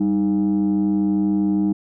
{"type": "tone pair together", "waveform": "sine", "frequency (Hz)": [196.2, 308.9], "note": ["G3", "D#4"], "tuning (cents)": [2, -12], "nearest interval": "minor sixth", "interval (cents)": 786, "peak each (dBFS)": -17, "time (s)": [0, 1.73], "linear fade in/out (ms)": 10, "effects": ["tanh soft clip ceiling -13 dBFS"]}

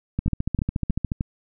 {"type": "two click trains", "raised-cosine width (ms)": 5, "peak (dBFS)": [-11, -11], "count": [14, 4], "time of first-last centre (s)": [[0.19, 1.119], [0.28, 1.209]], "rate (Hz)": [14, 3.23], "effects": []}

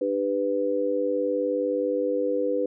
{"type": "harmonic tone", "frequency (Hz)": 99.4, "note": "G2", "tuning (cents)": 25, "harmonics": [3, 4, 5], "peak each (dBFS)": [-29, -30, -24], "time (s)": [0.01, 2.66], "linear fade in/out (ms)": 5, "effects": []}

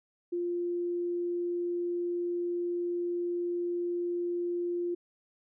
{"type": "tone", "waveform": "sine", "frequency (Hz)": 349.2, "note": "F4", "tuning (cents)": 0, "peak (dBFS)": -29, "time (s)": [0.32, 4.95], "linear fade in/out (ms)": 10, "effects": []}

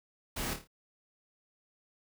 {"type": "noise with echo", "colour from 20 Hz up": "pink", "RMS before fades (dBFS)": -36, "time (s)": [0.36, 0.54], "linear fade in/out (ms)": 10, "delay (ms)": 27, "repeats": 5, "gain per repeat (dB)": -6, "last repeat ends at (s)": 0.675, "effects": []}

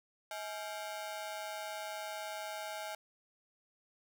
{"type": "ring-modulated tone", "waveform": "sawtooth", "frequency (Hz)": 740, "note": "F#5", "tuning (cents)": 0, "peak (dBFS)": -33, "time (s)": [0.31, 2.95], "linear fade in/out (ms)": 2, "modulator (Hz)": 101, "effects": []}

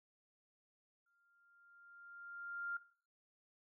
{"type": "tone with exponential growth", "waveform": "sine", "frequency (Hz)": 1396.9, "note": "F6", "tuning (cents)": 0, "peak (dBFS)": -38, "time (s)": [1.06, 2.77], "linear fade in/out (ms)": 5, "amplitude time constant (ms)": 370, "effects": ["noise-tail reverb RT60 0.5 s tail -17 dB re dry"]}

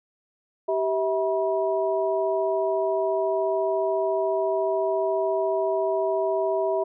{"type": "tone cluster", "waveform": "sine", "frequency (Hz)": [388.7, 648, 967], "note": ["G4", "E5", "B5"], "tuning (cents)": [-15, -30, -37], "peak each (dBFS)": [-25, -24, -31], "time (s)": [0.68, 6.84], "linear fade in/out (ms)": 10, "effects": []}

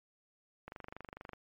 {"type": "click train", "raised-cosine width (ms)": 0.5, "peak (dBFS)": -30, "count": 17, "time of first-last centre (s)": [0.68, 1.333], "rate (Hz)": 24.5, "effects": ["MP3 48 kbps"]}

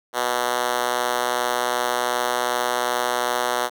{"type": "tone with high-pass filter", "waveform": "5% pulse", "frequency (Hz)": 122.6, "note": "B2", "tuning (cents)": -12, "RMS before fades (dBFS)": -23, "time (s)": [0.13, 3.7], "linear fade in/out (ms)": 50, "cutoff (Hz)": 500, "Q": 0.97, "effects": []}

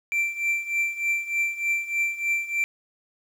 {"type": "tone with tremolo", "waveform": "triangle", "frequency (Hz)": 2349, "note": "D7", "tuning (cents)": 0, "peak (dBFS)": -18, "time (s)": [0.12, 2.64], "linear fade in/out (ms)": 0, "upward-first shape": "triangle", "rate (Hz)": 3.3, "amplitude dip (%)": 85, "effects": ["9-bit"]}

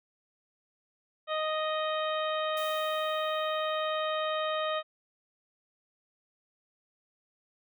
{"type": "harmonic tone", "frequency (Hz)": 622.3, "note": "D#5", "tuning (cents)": 0, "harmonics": [1, 2, 3, 4, 5, 6], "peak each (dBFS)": [-31, -33, -40, -44, -41, -41], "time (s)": [1.27, 4.83], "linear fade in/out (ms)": 50}
{"type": "noise with exponential decay", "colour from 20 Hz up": "blue", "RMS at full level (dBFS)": -44, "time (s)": [2.57, 4.41], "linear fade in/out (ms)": 1, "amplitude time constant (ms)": 400}
{"effects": []}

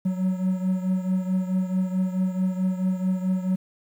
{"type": "beating tone pair", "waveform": "triangle", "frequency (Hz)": [185, 189.6], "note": ["F#3", "F#3"], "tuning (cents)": [0, 43], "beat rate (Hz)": 4.6, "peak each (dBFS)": [-21, -26], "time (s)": [0.05, 3.56], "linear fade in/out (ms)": 10, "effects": ["9-bit"]}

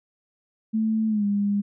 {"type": "tone with pitch glide", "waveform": "sine", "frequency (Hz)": [220, 202.9], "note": ["A3", "G#3"], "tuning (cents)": [0, -40], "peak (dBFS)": -20, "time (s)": [0.73, 1.62], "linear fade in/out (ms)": 20, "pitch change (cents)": -140, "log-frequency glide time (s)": [1.08, 1.25], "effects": []}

